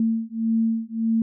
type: beating tone pair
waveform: sine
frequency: 224.7 / 226.4 Hz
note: A3 / A3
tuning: +37 / +50 cents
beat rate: 1.7 Hz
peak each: -23 dBFS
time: 0-1.22 s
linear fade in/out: 2 ms
effects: none